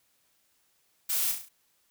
blue noise with echo, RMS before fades -29 dBFS, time 1.09-1.32 s, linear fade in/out 10 ms, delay 34 ms, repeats 5, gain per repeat -5 dB, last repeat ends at 1.49 s, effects white hiss -70 dBFS RMS until 1.9 s

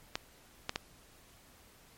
clicks, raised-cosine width 0.2 ms, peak -15 dBFS, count 3, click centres 0.155 / 0.694 / 0.759 s, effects pink hiss -60 dBFS RMS until 1.97 s + MP3 64 kbps

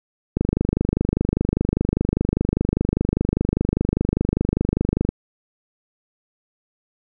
click train, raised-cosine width 3 ms, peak -5 dBFS, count 119, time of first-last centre 0.37-5.09 s, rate 25 Hz, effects none

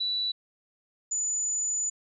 sine tone pair in turn, 3951 / 6983 Hz, B7 / A8, 0 / -14 cents, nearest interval minor seventh, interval 986 cents, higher second, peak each -26 dBFS, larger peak neither, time 0-0.32 / 1.11-1.9 s, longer second, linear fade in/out 10 ms, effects none

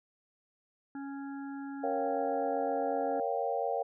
harmonic tone, 277.2 Hz, C#4, in tune, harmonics 1 / 3 / 5 / 6, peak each -38 / -48 / -52 / -54 dBFS, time 0.95-3.2 s, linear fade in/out 2 ms
sine chord, G half-diminished seventh, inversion first, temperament equal, 466.2 / 554.4 / 698.5 / 784 Hz, Bb4 / Db5 / F5 / G5, 0 / 0 / 0 / 0 cents, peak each -35 dBFS, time 1.83-3.83 s, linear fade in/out 10 ms
effects none

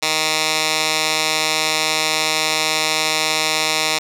10% pulse tone with band-pass filter, 156.4 Hz, D#3, 9 cents sharp, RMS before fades -19 dBFS, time 0.02-3.99 s, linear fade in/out 10 ms, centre 4500 Hz, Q 0.89, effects none

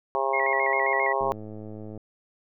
harmonic tone, 135.1 Hz, C#3, 44 cents flat, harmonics 3 / 4 / 5 / 6 / 7 / 8, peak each -30 / -30 / -30 / -30 / -30 / -30 dBFS, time 0.15-1.32 s, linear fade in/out 0 ms
sine tone with vibrato, 2042 Hz, C7, 43 cents flat, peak -25 dBFS, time 0.33-1.13 s, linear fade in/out 10 ms, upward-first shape square, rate 7.5 Hz, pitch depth 85 cents each way
click train, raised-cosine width 2 ms, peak -27 dBFS, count 83, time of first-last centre 1.21-1.976 s, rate 107 Hz
effects none

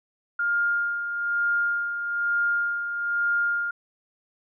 sine tone with tremolo, 1409 Hz, F6, 15 cents sharp, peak -20 dBFS, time 0.39-3.71 s, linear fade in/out 5 ms, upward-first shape sine, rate 1.1 Hz, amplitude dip 55%, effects none

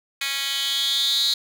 10% pulse tone with high-pass filter sweep, 275.7 Hz, C#4, 9 cents flat, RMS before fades -23 dBFS, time 0.21-1.34 s, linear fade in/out 5 ms, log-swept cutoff 2600 to 4000 Hz, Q 8.1, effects none

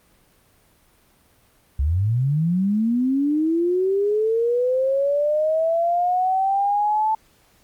sine linear sweep, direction up, 64.2 to 880 Hz, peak -17 dBFS, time 1.79-7.15 s, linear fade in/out 5 ms, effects pink hiss -58 dBFS RMS until 7.63 s + Opus 32 kbps

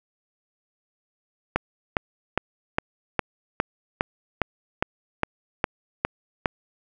click train, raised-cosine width 0.5 ms, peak -5 dBFS, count 13, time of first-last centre 1.56-6.458 s, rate 2.45 Hz, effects none

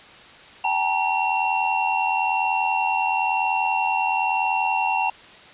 sine tone cluster, 772 / 862 / 943 / 2732 Hz, G5 / A5 / A#5 / F7, -27 / -36 / +20 / -39 cents, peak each -25 dBFS, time 0.64-5.1 s, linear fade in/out 5 ms, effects white hiss -45 dBFS RMS until 5.53 s + resampled to 8000 Hz

